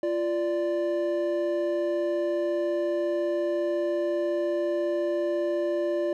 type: tone pair together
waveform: triangle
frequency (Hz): 345.5 / 587.3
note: F4 / D5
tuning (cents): -19 / 0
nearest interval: major sixth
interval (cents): 919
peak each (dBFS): -25 / -25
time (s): 0.03-6.13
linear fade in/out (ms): 2
effects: none